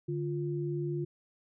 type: tone pair together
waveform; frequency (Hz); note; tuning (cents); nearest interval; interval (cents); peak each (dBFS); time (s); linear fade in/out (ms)
sine; 146.63 / 349.2; D3 / F4; -2 / 0; octave + minor third; 1502; -33 / -34; 0.08-1.05; 10
effects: none